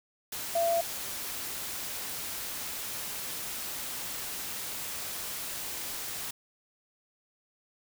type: tone in noise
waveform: sine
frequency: 675 Hz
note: E5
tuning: 41 cents sharp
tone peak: -24 dBFS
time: 0.55-0.81 s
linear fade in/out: 5 ms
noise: white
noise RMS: -37 dBFS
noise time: 0.32-6.31 s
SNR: +10 dB
effects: none